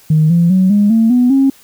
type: tone with pitch steps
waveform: sine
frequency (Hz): 155.56 / 170.62 / 187.14 / 205.3 / 225.1 / 246.9 / 270.8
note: D#3 / F3 / F#3 / G#3 / A3 / B3 / C#4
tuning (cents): 0 / -40 / +20 / -20 / +40 / 0 / -40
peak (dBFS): -6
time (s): 0.1-1.5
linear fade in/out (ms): 5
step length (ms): 200
effects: tanh soft clip ceiling -2 dBFS + white hiss -45 dBFS RMS until 1.63 s